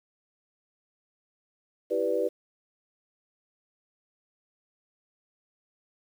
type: chord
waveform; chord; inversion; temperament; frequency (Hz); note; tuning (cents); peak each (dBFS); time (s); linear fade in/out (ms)
sine; E minor seventh; none; equal; 329.6 / 392 / 493.9 / 587.3; E4 / G4 / B4 / D5; 0 / 0 / 0 / 0; -33 / -30 / -27 / -31; 1.9-2.29; 20
effects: 9-bit